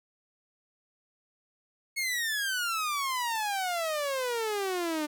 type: exponential sweep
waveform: sawtooth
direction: down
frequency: 2200 to 295.4 Hz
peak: -25 dBFS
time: 1.96-5.07 s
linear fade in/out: 20 ms
effects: none